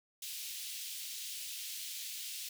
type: high-pass noise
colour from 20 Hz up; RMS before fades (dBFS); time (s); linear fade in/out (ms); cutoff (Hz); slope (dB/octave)
pink; -43; 0.22-2.49; 5; 2900; 24
effects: none